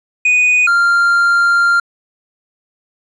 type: tone pair in turn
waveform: triangle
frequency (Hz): 2480 / 1391.9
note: D#7 / F6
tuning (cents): -6 / -6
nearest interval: minor seventh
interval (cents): 1000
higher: first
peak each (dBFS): -7 / -7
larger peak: neither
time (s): 0.25-0.67 / 0.67-1.8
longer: second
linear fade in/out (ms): 5
effects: resampled to 24000 Hz